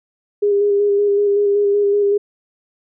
sine tone with vibrato, 406.6 Hz, G#4, 37 cents flat, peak -12 dBFS, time 0.42-2.18 s, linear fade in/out 10 ms, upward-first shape square, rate 5.3 Hz, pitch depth 18 cents each way, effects none

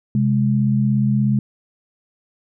sine tone pair together, 130.84 / 207.7 Hz, C3 / G#3, 0 / 0 cents, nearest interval minor sixth, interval 800 cents, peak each -17 dBFS, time 0.15-1.39 s, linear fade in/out 2 ms, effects none

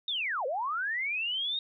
sine linear two-way sweep, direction down then up, 3753 to 479.9 to 3753 Hz, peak -29 dBFS, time 0.08-1.59 s, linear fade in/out 2 ms, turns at 0.46 s, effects none

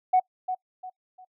sine tone with echo, 741 Hz, F#5, 2 cents sharp, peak -15 dBFS, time 0.13-0.2 s, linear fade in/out 10 ms, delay 350 ms, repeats 3, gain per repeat -10 dB, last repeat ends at 1.25 s, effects noise-tail reverb RT60 0.1 s tail -24 dB re dry + tanh soft clip ceiling -12 dBFS

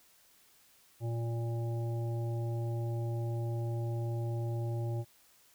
harmonic tone, 116.5 Hz, A#2, 1 cent flat, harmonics 1 / 3 / 5 / 7, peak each -32 / -42 / -46 / -49 dBFS, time 1-5.05 s, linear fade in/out 50 ms, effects white hiss -64 dBFS RMS until 5.54 s

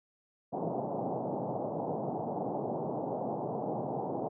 white band-pass noise, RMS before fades -35 dBFS, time 0.52-4.29 s, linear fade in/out 20 ms, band 120 to 840 Hz, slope 48 dB/octave, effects none

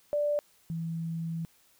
sine tone pair in turn, 587.3 / 164.81 Hz, D5 / E3, 0 / 0 cents, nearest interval octave + minor seventh, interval 2200 cents, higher first, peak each -25 / -31 dBFS, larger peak first, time 0.13-0.39 / 0.7-1.45 s, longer second, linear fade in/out 0 ms, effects white hiss -64 dBFS RMS until 1.79 s

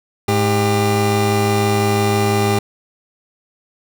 25% pulse tone pair together, 105.95 / 400 Hz, G#2 / G4, +35 / +35 cents, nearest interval octave + major seventh, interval 2300 cents, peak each -13 dBFS, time 0.28-2.59 s, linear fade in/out 5 ms, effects none

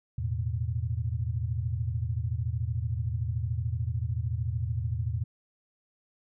sine chord, E suspended fourth, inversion none, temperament equal, 82.41 / 110 / 123.47 Hz, E2 / A2 / B2, 0 / 0 / 0 cents, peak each -32 / -31 / -33 dBFS, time 0.18-5.24 s, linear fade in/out 5 ms, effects none

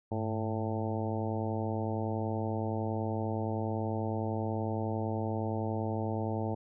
harmonic tone with a mistuned harmonic, 110.7 Hz, A2, 11 cents sharp, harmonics 1 / 2 / 3 / 4 / 5 / 6 / 7 / 8, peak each -34 / -37 / -39 / -40 / -41 / -42 / -42 / -43 dBFS, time 0.11-6.55 s, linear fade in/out 10 ms, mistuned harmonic 1, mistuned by -110 cents, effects none

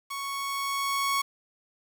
sawtooth tone with level ramp, 1108.7 Hz, C#6, in tune, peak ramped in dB -29 to -20 dBFS, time 0.1-1.22 s, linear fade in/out 10 ms, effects 8-bit

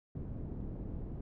pink low-pass noise, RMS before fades -41 dBFS, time 0.15-1.21 s, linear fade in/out 2 ms, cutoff 290 Hz, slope 12 dB/octave, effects none

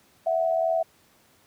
sine tone pair together, 656.8 / 740 Hz, E5 / F#5, -6 / 0 cents, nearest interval major second, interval 206 cents, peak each -22 / -27 dBFS, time 0.26-0.83 s, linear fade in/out 10 ms, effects pink hiss -60 dBFS RMS until 1.46 s + high-pass 100 Hz 12 dB/octave

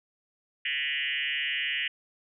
sine tone with frequency modulation, 2415 Hz, D7, 48 cents sharp, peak -27 dBFS, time 0.65-1.88 s, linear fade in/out 5 ms, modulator 142 Hz, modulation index 4.5, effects none

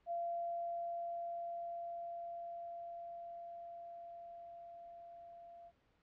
sine tone with level ramp, 686 Hz, F5, 31 cents flat, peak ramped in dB -36 to -53 dBFS, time 0.06-5.72 s, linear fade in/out 50 ms, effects pink hiss -75 dBFS RMS until 6.02 s + low-pass 3000 Hz 12 dB/octave

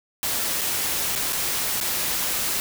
white noise with dropouts, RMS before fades -25 dBFS, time 0.23-2.6 s, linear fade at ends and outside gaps 0 ms, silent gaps 0.611-0.616 / 1.153-1.159 / 1.324-1.329 / 1.802-1.811 s, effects none

